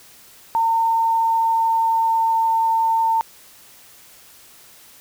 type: tone with pitch glide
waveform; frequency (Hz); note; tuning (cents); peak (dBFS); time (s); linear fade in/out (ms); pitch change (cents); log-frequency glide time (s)
sine; 909 to 902.7; A#5 to A5; -44 to +44; -15; 0.55-3.21; 0; -12; 0.88-2.49
effects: white hiss -47 dBFS RMS until 5 s